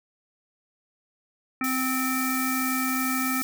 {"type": "harmonic tone", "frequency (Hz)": 259.8, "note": "C4", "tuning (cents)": -12, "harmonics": [1, 3, 5, 7, 9], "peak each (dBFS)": [-27, -39, -30, -35, -33], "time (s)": [1.61, 3.42], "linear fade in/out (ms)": 2}
{"type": "high-pass noise", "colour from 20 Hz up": "white", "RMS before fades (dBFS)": -32, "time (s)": [1.64, 3.43], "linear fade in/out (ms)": 0, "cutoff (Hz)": 5400, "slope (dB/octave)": 12}
{"effects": []}